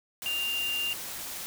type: tone in noise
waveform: sine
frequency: 2794 Hz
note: F7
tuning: in tune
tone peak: -28 dBFS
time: 0.26-0.93 s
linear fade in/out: 0 ms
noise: white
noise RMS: -38 dBFS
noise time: 0.22-1.46 s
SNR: +7 dB
effects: none